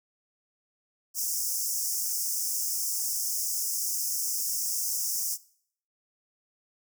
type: high-pass noise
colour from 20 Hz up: pink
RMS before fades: -30 dBFS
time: 1.14-5.38 s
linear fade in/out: 50 ms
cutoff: 5200 Hz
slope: 96 dB/octave
effects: noise-tail reverb RT60 0.6 s tail -20 dB re dry